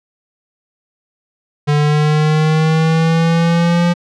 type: exponential sweep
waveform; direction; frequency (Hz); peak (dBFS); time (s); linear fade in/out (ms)
square; up; 146.83 to 174.2; -11; 1.67-3.94; 20
effects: low-pass 5000 Hz 12 dB/octave